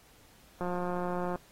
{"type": "click train", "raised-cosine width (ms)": 1, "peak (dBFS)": -21, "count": 134, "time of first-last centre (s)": [0.61, 1.357], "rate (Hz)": 178, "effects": ["pink hiss -60 dBFS RMS until 1.51 s", "AAC 48 kbps"]}